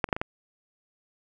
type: clicks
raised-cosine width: 0.5 ms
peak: -8 / -28 / -7 / -17 / -12 dBFS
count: 5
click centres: 0.042 / 0.089 / 0.128 / 0.165 / 0.215 s
effects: none